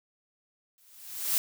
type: noise with exponential growth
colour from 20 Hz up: blue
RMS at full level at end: -24 dBFS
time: 0.78-1.38 s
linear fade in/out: 0 ms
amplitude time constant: 130 ms
effects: none